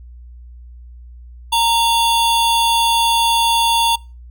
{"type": "tone pair together", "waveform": "square", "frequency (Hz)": [924, 3456], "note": ["A#5", "A7"], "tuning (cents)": [-16, -32], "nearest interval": "octave + major seventh", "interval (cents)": 2284, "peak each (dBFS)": [-15, -19], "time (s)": [1.52, 3.96], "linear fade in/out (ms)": 10, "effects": ["noise-tail reverb RT60 0.3 s tail -23 dB re dry", "added 60 Hz sine -35 dBFS peak until 4.3 s"]}